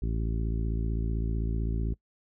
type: harmonic tone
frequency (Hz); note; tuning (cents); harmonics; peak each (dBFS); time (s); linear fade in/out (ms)
55.7; A1; +22; 1 / 2 / 3 / 4 / 5 / 6 / 7; -28 / -34 / -38 / -40 / -42 / -44 / -45; 0.02-1.94; 5
effects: noise-tail reverb RT60 0.1 s tail -22 dB re dry